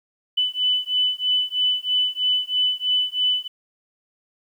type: beating tone pair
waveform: sine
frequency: 2995 / 2998.1 Hz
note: F#7 / F#7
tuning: +20 / +22 cents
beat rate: 3.1 Hz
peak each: -22 dBFS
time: 0.37-3.48 s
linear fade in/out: 10 ms
effects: 9-bit